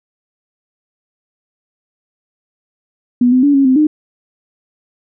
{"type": "tone with pitch steps", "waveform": "sine", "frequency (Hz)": [245.2, 254.8, 286.5, 274.7, 259.5, 304.3], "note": ["B3", "C4", "D4", "C#4", "C4", "D#4"], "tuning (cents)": [-12, -46, -43, -16, -14, -38], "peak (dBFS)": -7, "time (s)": [3.21, 3.87], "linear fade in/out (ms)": 5, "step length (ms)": 110, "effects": []}